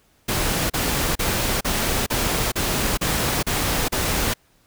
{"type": "noise bursts", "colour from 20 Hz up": "pink", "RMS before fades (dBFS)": -22, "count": 9, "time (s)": [0.28, 4.34], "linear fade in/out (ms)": 10, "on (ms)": 420, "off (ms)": 35, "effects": ["pink hiss -60 dBFS RMS until 4.66 s"]}